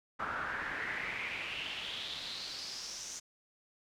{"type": "noise with band-pass filter sweep", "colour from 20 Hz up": "brown", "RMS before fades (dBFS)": -40, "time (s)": [0.19, 3.2], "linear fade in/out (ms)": 10, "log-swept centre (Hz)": [1300, 6500], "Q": 4.9, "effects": []}